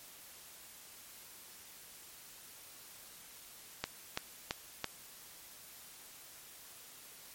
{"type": "click train", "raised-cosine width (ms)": 0.2, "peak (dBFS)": -16, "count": 4, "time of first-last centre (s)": [3.84, 4.843], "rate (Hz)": 2.99, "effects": ["white hiss -54 dBFS RMS until 7.34 s", "MP3 64 kbps"]}